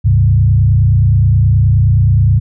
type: tone with frequency modulation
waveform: sine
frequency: 103.4 Hz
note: G#2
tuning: 7 cents flat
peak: -6 dBFS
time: 0.04-2.4 s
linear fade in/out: 20 ms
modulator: 29.5 Hz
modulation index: 1.1
effects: none